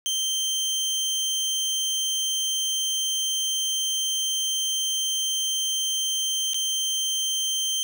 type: tone with dropouts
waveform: 25% pulse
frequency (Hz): 3136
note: G7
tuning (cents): 0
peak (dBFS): -20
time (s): 0.06-7.83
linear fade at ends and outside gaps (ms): 0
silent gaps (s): 6.534-6.544
effects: 10-bit